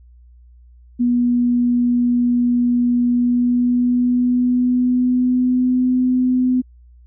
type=tone with pitch glide; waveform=sine; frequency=242.9 to 253.2 Hz; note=B3 to B3; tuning=-29 to +43 cents; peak=-13 dBFS; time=0.99-6.62 s; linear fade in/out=20 ms; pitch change=+72 cents; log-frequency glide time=3.09-5.93 s; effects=added 60 Hz sine -43 dBFS peak until 7.06 s